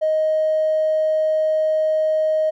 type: tone with tanh clipping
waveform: triangle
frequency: 625 Hz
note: D#5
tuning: 8 cents sharp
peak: -15 dBFS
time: 0.01-2.51 s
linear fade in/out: 20 ms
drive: 1 dB
effects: none